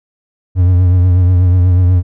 triangle tone with vibrato, 90.2 Hz, F#2, 44 cents flat, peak -4 dBFS, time 0.55-2.03 s, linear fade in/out 50 ms, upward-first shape triangle, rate 8.2 Hz, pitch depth 56 cents each way, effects none

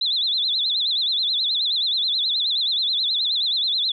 sine tone with vibrato, 3755 Hz, A#7, 12 cents sharp, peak -19 dBFS, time 0.01-3.92 s, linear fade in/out 5 ms, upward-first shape sine, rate 9.4 Hz, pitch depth 180 cents each way, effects none

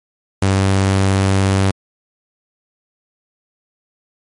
sawtooth tone, 96.8 Hz, G2, 21 cents flat, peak -8 dBFS, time 0.42-1.71 s, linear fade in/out 5 ms, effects MP3 48 kbps

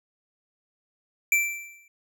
square tone with exponential decay, 2341 Hz, D7, 6 cents flat, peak -17 dBFS, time 1.32-1.88 s, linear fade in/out 2 ms, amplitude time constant 120 ms, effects none

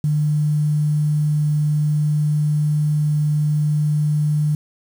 sine tone with quantisation, 150.1 Hz, D3, 38 cents sharp, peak -15 dBFS, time 0.04-4.55 s, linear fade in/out 2 ms, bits 7, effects none

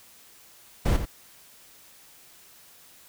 brown noise with echo, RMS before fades -21 dBFS, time 0.85-0.97 s, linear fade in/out 10 ms, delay 86 ms, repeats 1, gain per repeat -9 dB, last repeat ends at 1.056 s, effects white hiss -53 dBFS RMS until 3.08 s

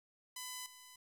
5% pulse tone with level steps, 1005 Hz, B5, 30 cents sharp, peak -31 / -43 dBFS, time 0.36-0.96 s, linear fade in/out 5 ms, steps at 0.66 s, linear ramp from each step 2 ms, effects 12-bit

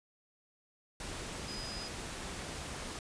sine tone in noise, 4978 Hz, D#8, in tune, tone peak -43 dBFS, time 1.48-1.88 s, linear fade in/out 2 ms, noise pink, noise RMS -42 dBFS, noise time 1-2.99 s, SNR -4 dB, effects resampled to 22050 Hz

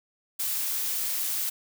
blue noise, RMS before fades -29 dBFS, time 0.39-1.5 s, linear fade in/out 10 ms, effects none

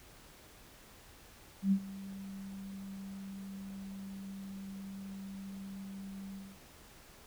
sine tone with ADSR envelope, 194.8 Hz, G3, 11 cents flat, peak -23 dBFS, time 1.62-6.6 s, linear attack 98 ms, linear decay 73 ms, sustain -19 dB, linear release 250 ms, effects pink hiss -57 dBFS RMS until 7.26 s

